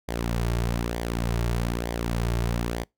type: tone with flanger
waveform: sawtooth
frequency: 58.27 Hz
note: A#1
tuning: in tune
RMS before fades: -27 dBFS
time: 0.08-2.84 s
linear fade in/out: 10 ms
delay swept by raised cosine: 0.73 to 4.03 ms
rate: 1.1 Hz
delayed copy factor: -0.6
effects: noise-tail reverb RT60 0.2 s tail -26 dB re dry